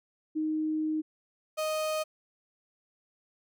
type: tone pair in turn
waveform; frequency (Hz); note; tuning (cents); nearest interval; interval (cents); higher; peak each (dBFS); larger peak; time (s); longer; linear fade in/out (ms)
sine / 35% pulse; 311.1 / 622.2; D#4 / D#5; 0 / 0; octave; 1200; second; -27; neither; 0.35-1.02 / 1.57-2.04; first; 20
effects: none